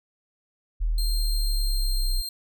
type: exponential sweep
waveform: sine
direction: down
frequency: 40.73 to 30.87 Hz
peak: -21 dBFS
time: 0.8-2.22 s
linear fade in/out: 20 ms
type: tone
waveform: sawtooth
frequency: 4186 Hz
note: C8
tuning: in tune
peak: -28 dBFS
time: 0.98-2.29 s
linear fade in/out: 2 ms
effects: none